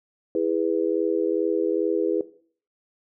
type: chord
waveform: sine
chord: E major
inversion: none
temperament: just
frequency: 329.6 / 412 / 494.4 Hz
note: E4 / G#4 / B4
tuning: 0 / -14 / +2 cents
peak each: -25 dBFS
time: 0.35-2.21 s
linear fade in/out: 2 ms
effects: noise-tail reverb RT60 0.5 s tail -17 dB re dry